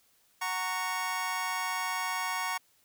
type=chord; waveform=25% pulse; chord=F# major; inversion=none; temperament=just; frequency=740 / 925 / 1110 Hz; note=F#5 / A#5 / C#6; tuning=0 / -14 / +2 cents; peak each=-34 / -31 / -31 dBFS; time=0.41-2.58 s; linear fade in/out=10 ms; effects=white hiss -67 dBFS RMS until 2.84 s